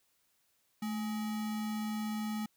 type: tone with sample-and-hold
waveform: sine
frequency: 216.7 Hz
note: A3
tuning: 26 cents flat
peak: -33 dBFS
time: 0.82-2.46 s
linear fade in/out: 5 ms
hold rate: 1050 Hz
effects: white hiss -74 dBFS RMS until 2.56 s